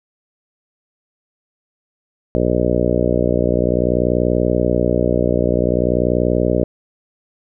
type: harmonic tone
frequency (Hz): 60.5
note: B1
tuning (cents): -35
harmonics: 1 / 2 / 3 / 4 / 5 / 6 / 7 / 8 / 9 / 10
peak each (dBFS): -23 / -23 / -23 / -23 / -23 / -23 / -23 / -23 / -23 / -23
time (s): 2.35-6.64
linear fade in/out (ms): 0
effects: none